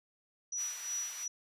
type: tone with tremolo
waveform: sine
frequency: 5870 Hz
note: F#8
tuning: 15 cents flat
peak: -33 dBFS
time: 0.52-1.28 s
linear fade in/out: 5 ms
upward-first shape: sine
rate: 2.8 Hz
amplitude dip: 70%
type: high-pass noise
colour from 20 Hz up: pink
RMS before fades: -48 dBFS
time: 0.56-1.28 s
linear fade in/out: 50 ms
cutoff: 1500 Hz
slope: 12 dB/octave
effects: resampled to 32000 Hz